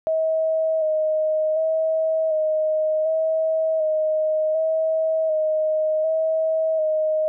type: tone with vibrato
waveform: sine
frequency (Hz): 631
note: D#5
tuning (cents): +24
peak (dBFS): -18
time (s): 0.07-7.28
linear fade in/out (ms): 0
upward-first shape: square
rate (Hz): 0.67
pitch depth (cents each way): 22
effects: none